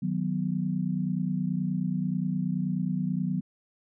sine chord, B major, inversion first, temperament equal, 155.56 / 185 / 246.9 Hz, D#3 / F#3 / B3, 0 / 0 / 0 cents, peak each -31 / -28 / -33 dBFS, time 0.02-3.41 s, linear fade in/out 10 ms, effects none

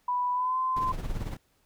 sine tone with pitch glide, 987.8 to 1032.1 Hz, B5 to C6, 0 to -24 cents, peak -25 dBFS, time 0.08-0.92 s, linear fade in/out 5 ms, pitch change +76 cents, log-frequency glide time 0.33-0.58 s
brown noise with tremolo, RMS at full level -31 dBFS, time 0.76-1.37 s, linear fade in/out 5 ms, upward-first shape sine, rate 18 Hz, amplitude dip 55%
effects pink hiss -69 dBFS RMS until 1.65 s

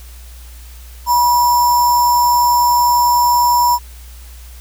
sine tone with sample-and-hold, 971 Hz, B5, 30 cents flat, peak -9 dBFS, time 1.06-3.79 s, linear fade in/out 50 ms, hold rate 6300 Hz, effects added 60 Hz sine -33 dBFS peak until 4.6 s + white hiss -43 dBFS RMS until 4.6 s

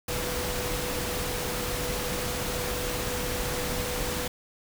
sine tone in noise, 493.9 Hz, B4, in tune, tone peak -35 dBFS, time 0.08-4.28 s, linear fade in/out 5 ms, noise pink, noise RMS -31 dBFS, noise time 0.08-4.28 s, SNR -7 dB, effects none

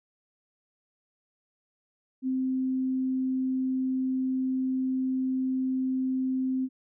sine tone, 260.2 Hz, C4, 9 cents flat, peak -25 dBFS, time 2.22-6.69 s, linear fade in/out 50 ms, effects none

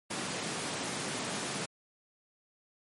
pink high-pass noise, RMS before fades -36 dBFS, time 0.1-1.66 s, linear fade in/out 10 ms, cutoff 140 Hz, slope 24 dB/octave, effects MP3 48 kbps

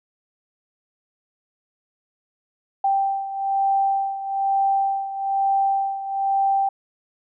sine beating tone pair, 784 / 785.1 Hz, G5 / G5, 0 / +2 cents, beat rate 1.1 Hz, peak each -20 / -25 dBFS, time 2.84-6.69 s, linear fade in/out 5 ms, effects none

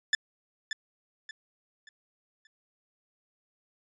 sawtooth tone with echo, 1748 Hz, A6, 12 cents flat, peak -18 dBFS, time 0.13-0.15 s, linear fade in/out 2 ms, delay 580 ms, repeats 4, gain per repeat -9 dB, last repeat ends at 2.47 s, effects resampled to 16000 Hz

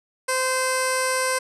15% pulse tone with low-pass filter, 517 Hz, C5, 21 cents flat, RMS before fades -23 dBFS, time 0.28-1.39 s, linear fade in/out 10 ms, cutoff 9300 Hz, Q 2.9, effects none

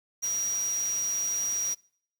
sine tone in noise, 5750 Hz, F8, 50 cents sharp, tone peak -26 dBFS, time 0.22-1.75 s, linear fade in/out 20 ms, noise white, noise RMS -41 dBFS, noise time 0.22-1.75 s, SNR +12 dB, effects noise-tail reverb RT60 0.6 s tail -25 dB re dry

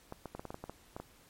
clicks, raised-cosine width 1 ms, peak -27 dBFS, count 11, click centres 0.124 / 0.257 / 0.35 / 0.395 / 0.453 / 0.505 / 0.544 / 0.64 / 0.696 / 0.965 / 1 s, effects pink hiss -62 dBFS RMS until 1.29 s + MP3 64 kbps

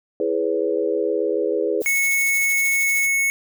sine chord, C# minor seventh, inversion first, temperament equal with one note detuned, 329.6 / 415.3 / 493.9 / 560.5 Hz, E4 / G#4 / B4 / C#5, 0 / 0 / 0 / +19 cents, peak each -26 / -22 / -23 / -28 dBFS, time 0.2-1.82 s, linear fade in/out 2 ms
violet noise with tremolo, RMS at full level -28 dBFS, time 1.8-3.09 s, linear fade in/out 50 ms, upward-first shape sine, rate 13 Hz, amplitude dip 50%
square tone, 2201 Hz, C#7, 13 cents flat, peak -18 dBFS, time 1.86-3.3 s, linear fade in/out 0 ms
effects none

